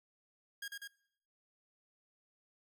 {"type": "tone with echo", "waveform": "sawtooth", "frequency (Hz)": 1630, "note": "G#6", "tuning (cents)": -33, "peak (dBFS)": -37, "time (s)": [0.62, 0.68], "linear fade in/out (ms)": 5, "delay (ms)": 98, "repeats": 2, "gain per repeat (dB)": -2, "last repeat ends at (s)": 0.876, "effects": ["noise-tail reverb RT60 0.7 s tail -22 dB re dry"]}